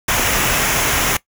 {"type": "noise with comb filter", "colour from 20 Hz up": "pink", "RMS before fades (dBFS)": -17, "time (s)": [0.08, 1.17], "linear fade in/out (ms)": 5, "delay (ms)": 0.23, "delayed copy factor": -0.5, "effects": ["noise-tail reverb RT60 0.1 s tail -19 dB re dry"]}